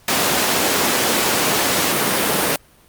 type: high-pass noise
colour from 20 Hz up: pink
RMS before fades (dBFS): -18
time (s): 0.08-2.56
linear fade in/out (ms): 2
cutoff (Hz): 230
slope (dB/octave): 12
effects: pink hiss -51 dBFS RMS until 2.88 s + Opus 48 kbps